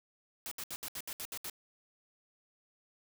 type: noise bursts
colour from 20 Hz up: white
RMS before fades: -41 dBFS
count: 9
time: 0.46-1.498 s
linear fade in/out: 0 ms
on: 54 ms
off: 69 ms
effects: none